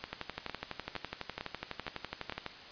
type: two click trains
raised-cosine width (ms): 0.3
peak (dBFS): -21 / -20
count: 6 / 29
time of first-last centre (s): 0.04-2.323 / 0.13-2.463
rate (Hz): 2.19 / 12
effects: white hiss -49 dBFS RMS until 2.71 s + resampled to 11025 Hz